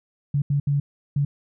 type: tone bursts at uneven times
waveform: sine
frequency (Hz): 142.5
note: C#3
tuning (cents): +48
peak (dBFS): -18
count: 4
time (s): 0.34-0.42 / 0.5-0.6 / 0.67-0.8 / 1.16-1.25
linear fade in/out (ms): 5
effects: none